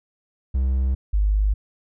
triangle / sine tone pair in turn, 65.41 / 50.97 Hz, C2 / G#1, 0 / -32 cents, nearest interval major third, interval 432 cents, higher first, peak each -16 dBFS, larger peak neither, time 0.54-0.95 / 1.13-1.54 s, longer neither, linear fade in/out 10 ms, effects none

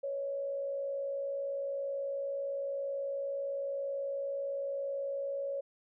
sine tone with frequency modulation, 555 Hz, C#5, 2 cents sharp, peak -33 dBFS, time 0.03-5.61 s, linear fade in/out 10 ms, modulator 59 Hz, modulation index 0.42, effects none

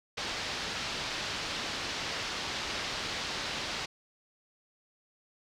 white low-pass noise, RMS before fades -36 dBFS, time 0.17-3.86 s, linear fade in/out 10 ms, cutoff 5000 Hz, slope 24 dB/octave, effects none

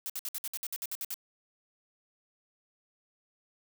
blue noise bursts, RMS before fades -36 dBFS, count 12, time 0.06-1.142 s, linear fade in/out 0 ms, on 37 ms, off 58 ms, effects none

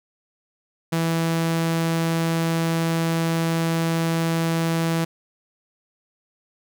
sawtooth tone, 164.81 Hz, E3, in tune, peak -16 dBFS, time 0.92-5.05 s, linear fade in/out 10 ms, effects none

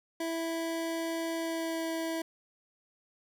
25% pulse tone with pitch glide, 329.6 to 326.9 Hz, E4 to E4, 0 to -14 cents, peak -28 dBFS, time 0.2-2.22 s, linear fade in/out 5 ms, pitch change -14 cents, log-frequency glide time 1.35-1.83 s, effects none

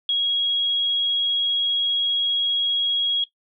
sine tone, 3305 Hz, G#7, 9 cents flat, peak -18 dBFS, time 0.09-3.24 s, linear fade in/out 2 ms, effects noise-tail reverb RT60 0.1 s tail -17 dB re dry

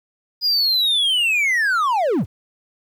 triangle linear sweep, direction down, 4978 to 59.7 Hz, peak -14 dBFS, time 0.41-2.26 s, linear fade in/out 50 ms, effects 9-bit

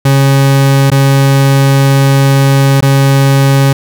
40% pulse tone with dropouts, 137.1 Hz, C#3, 19 cents flat, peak -4 dBFS, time 0.05-3.73 s, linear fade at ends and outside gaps 5 ms, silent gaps 0.903-0.916 / 2.808-2.824 s, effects none

